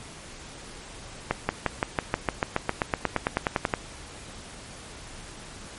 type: accelerating click train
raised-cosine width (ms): 0.5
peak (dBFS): -7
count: 20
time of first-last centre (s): 1.31-3.738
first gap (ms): 180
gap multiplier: 0.96
effects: pink hiss -43 dBFS RMS until 5.78 s + MP3 48 kbps